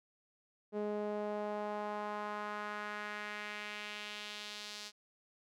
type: tone with band-pass filter sweep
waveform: sawtooth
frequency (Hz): 208.8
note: G#3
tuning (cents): +10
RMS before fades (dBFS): -41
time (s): 0.72-4.92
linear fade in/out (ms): 50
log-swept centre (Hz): 440 to 4800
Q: 1.7
effects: none